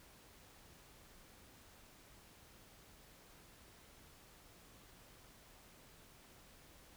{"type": "silence", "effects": ["pink hiss -62 dBFS RMS until 6.96 s"]}